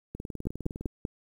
two click trains, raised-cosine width 3 ms, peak -17 / -24 dBFS, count 4 / 15, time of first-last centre 0.47-1.051 / 0.15-0.861 s, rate 5.16 / 19.7 Hz, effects 9-bit

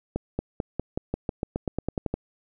accelerating click train, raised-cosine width 2 ms, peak -13 dBFS, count 15, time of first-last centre 0.16-2.14 s, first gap 230 ms, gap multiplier 0.92, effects none

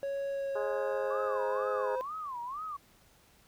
triangle tone with pitch glide, 554.4 to 517.3 Hz, C#5 to C5, 0 to -20 cents, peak -30 dBFS, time 0.03-2.01 s, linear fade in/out 0 ms, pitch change -120 cents, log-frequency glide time 0.29-1.73 s
harmonic tone, 208.2 Hz, G#3, 5 cents sharp, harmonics 2 / 3 / 4 / 5 / 6 / 7 / 8, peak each -36 / -40 / -42 / -44 / -46 / -47 / -48 dBFS, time 0.55-1.96 s, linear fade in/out 10 ms
sine tone with vibrato, 1100 Hz, C#6, 14 cents flat, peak -36 dBFS, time 1.1-2.77 s, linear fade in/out 10 ms, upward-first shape sine, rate 2.1 Hz, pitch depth 260 cents each way
effects pink hiss -63 dBFS RMS until 3.47 s

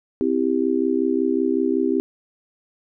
sine chord, C major, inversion none, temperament just, 261.6 / 327 / 392.4 Hz, C4 / E4 / G4, 0 / -14 / +2 cents, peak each -22 dBFS, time 0.21-2 s, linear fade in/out 0 ms, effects none

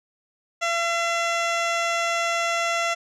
15% pulse tone with low-pass filter, 678 Hz, E5, 49 cents sharp, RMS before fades -24 dBFS, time 0.61-2.95 s, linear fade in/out 20 ms, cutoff 5600 Hz, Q 1.3, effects none

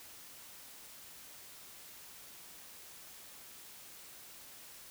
silence, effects white hiss -53 dBFS RMS until 4.9 s

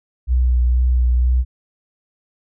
sine tone with vibrato, 61.74 Hz, B1, in tune, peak -12 dBFS, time 0.27-1.45 s, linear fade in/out 50 ms, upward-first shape sine, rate 2.1 Hz, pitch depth 22 cents each way, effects none

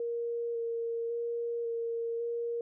sine tone with vibrato, 466.2 Hz, A#4, in tune, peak -31 dBFS, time 0-2.61 s, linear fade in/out 2 ms, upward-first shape square, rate 0.91 Hz, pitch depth 12 cents each way, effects none

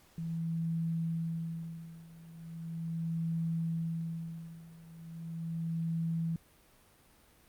sine tone with tremolo, 164.81 Hz, E3, in tune, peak -30 dBFS, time 0.18-6.36 s, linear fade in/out 2 ms, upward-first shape sine, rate 0.38 Hz, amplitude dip 90%, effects pink hiss -63 dBFS RMS until 7.48 s + Opus 48 kbps

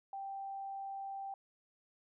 sine tone, 784 Hz, G5, in tune, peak -40 dBFS, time 0.13-1.34 s, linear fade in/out 2 ms, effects none

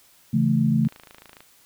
sine chord, A major, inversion first, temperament equal with one note detuned, 138.59 / 166.54 / 220 Hz, C#3 / E3 / A3, 0 / +18 / 0 cents, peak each -22 / -23 / -20 dBFS, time 0.33-0.88 s, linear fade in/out 10 ms
click train, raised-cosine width 0.3 ms, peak -28 dBFS, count 16, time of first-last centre 0.85-1.406 s, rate 27 Hz
effects white hiss -56 dBFS RMS until 1.65 s

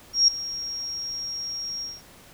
sine tone with ADSR envelope, 5588 Hz, F8, in tune, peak -12 dBFS, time 0.13-2.02 s, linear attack 150 ms, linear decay 4 ms, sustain -17 dB, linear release 200 ms, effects pink hiss -50 dBFS RMS until 2.33 s

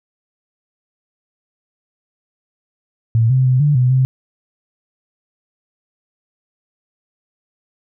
sine tone with pitch steps, 113.9 / 130.2 / 128 / 147 / 125.9 / 130.5 Hz, A#2 / C3 / C3 / D3 / B2 / C3, -40 / -8 / -38 / +2 / +34 / -4 cents, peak -10 dBFS, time 3.15-4.05 s, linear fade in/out 0 ms, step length 150 ms, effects none

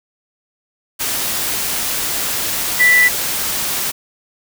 sine tone in noise, 1975.5 Hz, B6, in tune, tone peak -8 dBFS, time 2.79-3.09 s, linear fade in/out 20 ms, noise white, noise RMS -20 dBFS, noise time 0.99-3.92 s, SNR +9 dB, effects none

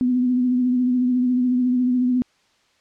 sine tone with vibrato, 250 Hz, B3, 21 cents sharp, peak -16 dBFS, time 0.01-2.22 s, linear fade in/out 0 ms, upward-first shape triangle, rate 14 Hz, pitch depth 39 cents each way, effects white hiss -61 dBFS RMS until 2.8 s + low-pass 5000 Hz 12 dB/octave

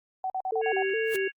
sine tone bursts, 754 Hz, F#5, 32 cents sharp, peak -27 dBFS, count 6, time 0.24-0.825 s, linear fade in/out 2 ms, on 60 ms, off 45 ms
sine tone with vibrato, 415.3 Hz, G#4, in tune, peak -26 dBFS, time 0.52-1.28 s, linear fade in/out 5 ms, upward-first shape square, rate 2.4 Hz, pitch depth 120 cents each way
harmonic tone, 554.4 Hz, C#5, in tune, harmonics 3 / 4 / 5, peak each -32 / -37 / -35 dBFS, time 0.61-1.32 s, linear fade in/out 50 ms
white noise with exponential growth, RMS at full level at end -33 dBFS, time 1.04-1.16 s, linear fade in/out 1 ms, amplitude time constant 26 ms
effects Opus 48 kbps

